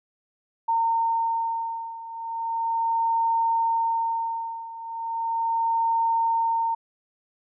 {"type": "beating tone pair", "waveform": "sine", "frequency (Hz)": [914, 914.37], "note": ["A#5", "A#5"], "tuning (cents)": [-34, -34], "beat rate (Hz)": 0.37, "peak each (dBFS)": [-24, -27], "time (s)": [0.68, 6.75], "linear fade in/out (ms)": 10, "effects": []}